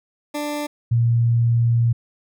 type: tone pair in turn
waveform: 20% pulse / sine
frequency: 295 / 117.35 Hz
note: D4 / A#2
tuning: +8 / +12 cents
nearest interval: octave + major third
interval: 1596 cents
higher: first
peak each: -19 / -14 dBFS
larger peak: second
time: 0.34-0.67 / 0.91-1.93 s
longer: second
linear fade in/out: 10 ms
effects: none